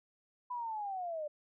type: linear sweep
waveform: sine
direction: down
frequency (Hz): 1000 to 584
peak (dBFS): -36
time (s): 0.5-1.28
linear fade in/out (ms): 10
effects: none